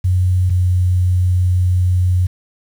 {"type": "tone pair in turn", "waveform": "sine", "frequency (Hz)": [91.4, 90.61], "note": ["F#2", "F#2"], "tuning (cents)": [-21, -36], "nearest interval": "unison", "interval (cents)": 15, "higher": "first", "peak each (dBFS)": -11, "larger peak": "neither", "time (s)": [[0.04, 0.5], [0.5, 2.27]], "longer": "second", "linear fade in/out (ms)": 10, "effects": ["7-bit"]}